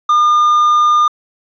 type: tone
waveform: triangle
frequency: 1210 Hz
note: D#6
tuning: 49 cents flat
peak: -6 dBFS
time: 0.09-1.08 s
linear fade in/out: 5 ms
effects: resampled to 16000 Hz + 8-bit